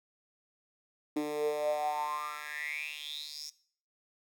10% pulse tone with high-pass filter sweep, 149.3 Hz, D3, 29 cents sharp, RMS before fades -35 dBFS, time 1.16-3.5 s, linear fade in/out 5 ms, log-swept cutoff 310 to 5700 Hz, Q 9.4, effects noise-tail reverb RT60 0.5 s tail -17 dB re dry

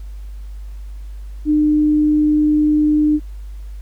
sine tone, 301.7 Hz, D4, 47 cents sharp, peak -11 dBFS, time 1.45-3.2 s, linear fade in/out 50 ms, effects added 50 Hz sine -28 dBFS peak until 3.81 s + pink hiss -54 dBFS RMS until 3.81 s

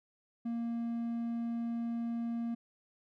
triangle tone, 233.1 Hz, A#3, in tune, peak -31 dBFS, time 0.45-2.55 s, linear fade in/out 10 ms, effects none

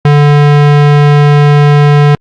square tone, 146.1 Hz, D3, 9 cents flat, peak -3 dBFS, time 0.05-2.15 s, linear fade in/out 2 ms, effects low-pass 3000 Hz 12 dB/octave + Opus 48 kbps

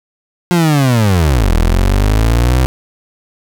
30% pulse linear two-way sweep, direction down then up, 179.2 to 38.89 to 65.2 Hz, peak -6 dBFS, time 0.51-2.66 s, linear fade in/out 0 ms, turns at 1.53 s, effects none

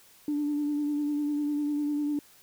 sine tone with vibrato, 293.7 Hz, D4, in tune, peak -25 dBFS, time 0.28-2.19 s, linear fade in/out 2 ms, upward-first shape sine, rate 10 Hz, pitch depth 26 cents each way, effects tanh soft clip ceiling -21 dBFS + white hiss -57 dBFS RMS until 2.42 s

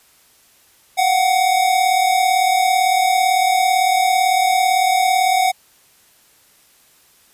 square tone pair together, 713 / 750.9 Hz, F5 / F#5, +36 / +25 cents, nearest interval minor second, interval 89 cents, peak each -20 / -15 dBFS, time 0.97-5.52 s, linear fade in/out 20 ms, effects white hiss -53 dBFS RMS until 7.33 s + resampled to 32000 Hz

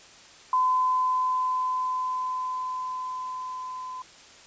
sine tone with level ramp, 1018 Hz, C6, 48 cents flat, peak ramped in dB -19 to -34 dBFS, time 0.53-4.02 s, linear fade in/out 2 ms, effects white hiss -50 dBFS RMS until 4.46 s + resampled to 16000 Hz

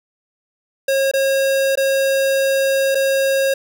square tone with dropouts, 542 Hz, C#5, 39 cents flat, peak -15 dBFS, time 0.88-3.54 s, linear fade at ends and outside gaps 5 ms, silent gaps 1.114-1.136 / 1.755-1.773 / 2.948-2.952 s, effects none

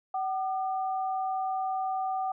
sine tone pair together, 759.1 / 1205 Hz, F#5 / D6, +44 / +44 cents, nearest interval minor sixth, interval 800 cents, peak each -28 / -38 dBFS, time 0.14-2.32 s, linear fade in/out 5 ms, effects none

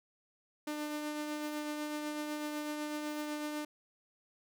sawtooth tone with tremolo, 299.8 Hz, D4, 36 cents sharp, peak -31 dBFS, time 0.67-3.65 s, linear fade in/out 5 ms, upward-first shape triangle, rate 8 Hz, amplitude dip 35%, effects none

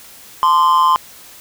triangle tone with amplitude modulation, 1038 Hz, C6, 14 cents flat, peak -4 dBFS, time 0.43-0.96 s, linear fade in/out 0 ms, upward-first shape sine, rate 161 Hz, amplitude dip 75%, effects white hiss -40 dBFS RMS until 1.4 s

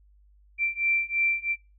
sine beating tone pair, 2349 / 2352 Hz, D7 / D7, 0 / +2 cents, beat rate 3 Hz, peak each -27 / -26 dBFS, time 0.58-1.56 s, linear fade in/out 50 ms, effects noise-tail reverb RT60 0.3 s tail -25 dB re dry + added 50 Hz sine -55 dBFS peak until 1.78 s

